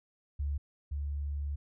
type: tone pair in turn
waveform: sine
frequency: 71.6 / 71.9 Hz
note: D2 / D2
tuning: -43 / -36 cents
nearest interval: unison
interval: 7 cents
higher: second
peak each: -30 / -32 dBFS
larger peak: first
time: 0.39-0.58 / 0.91-1.56 s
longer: second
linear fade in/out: 10 ms
effects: none